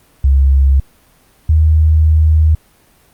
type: tone pair in turn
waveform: sine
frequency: 68 / 78.28 Hz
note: C#2 / D#2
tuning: -33 / +11 cents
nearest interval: major second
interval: 244 cents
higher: second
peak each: -6 dBFS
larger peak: neither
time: 0.24-0.8 / 1.49-2.55 s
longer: second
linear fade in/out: 5 ms
effects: pink hiss -50 dBFS RMS until 3.13 s + Opus 32 kbps